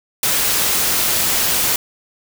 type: noise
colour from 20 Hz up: white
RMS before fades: -17 dBFS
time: 0.23-1.76 s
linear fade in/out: 2 ms
effects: none